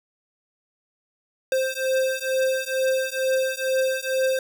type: beating tone pair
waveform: square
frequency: 523.3 / 525.5 Hz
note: C5 / C5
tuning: 0 / +7 cents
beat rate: 2.2 Hz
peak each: -25 dBFS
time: 1.52-4.39 s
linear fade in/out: 2 ms
effects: none